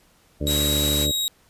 harmonic tone, 73.42 Hz, D2, in tune, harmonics 1 / 2 / 3 / 4 / 5 / 6 / 7 / 8, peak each -26 / -29 / -34 / -29 / -36 / -35 / -37 / -34 dBFS, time 0.4-1.12 s, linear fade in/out 20 ms
white high-pass noise, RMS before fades -29 dBFS, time 0.46-1.08 s, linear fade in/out 50 ms, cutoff 150 Hz, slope 12 dB/octave
sawtooth tone with pitch glide, 3830 to 3804 Hz, A#7 to A#7, +46 to +34 cents, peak -19 dBFS, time 0.47-1.28 s, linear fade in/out 0 ms, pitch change -12 cents, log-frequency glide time 1-1.15 s
effects pink hiss -58 dBFS RMS until 1.49 s + resampled to 32000 Hz

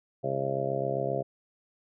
harmonic tone, 67.6 Hz, C#2, 43 cents flat, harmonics 2 / 3 / 4 / 5 / 6 / 7 / 8 / 9 / 10, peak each -35 / -41 / -44 / -40 / -34 / -42 / -33 / -36 / -33 dBFS, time 0.23-1.23 s, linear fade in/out 20 ms, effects none

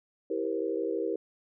sine chord, C dominant seventh, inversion first, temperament just, 327 / 392.4 / 470.9 / 523.3 Hz, E4 / G4 / Bb4 / C5, -14 / +2 / +18 / 0 cents, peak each -34 / -33 / -32 / -38 dBFS, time 0.3-1.16 s, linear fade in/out 5 ms, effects none

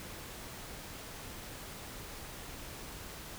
silence, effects pink hiss -46 dBFS RMS until 3.38 s

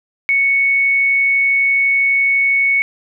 sine tone, 2217 Hz, C#7, in tune, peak -11 dBFS, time 0.29-2.82 s, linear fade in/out 0 ms, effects none

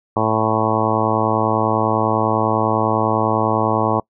harmonic tone, 110 Hz, A2, in tune, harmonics 1 / 2 / 3 / 4 / 5 / 6 / 7 / 8 / 9 / 10, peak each -24 / -24 / -24 / -24 / -24 / -24 / -24 / -24 / -24 / -24 dBFS, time 0.16-4 s, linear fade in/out 5 ms, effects noise-tail reverb RT60 0.1 s tail -25 dB re dry

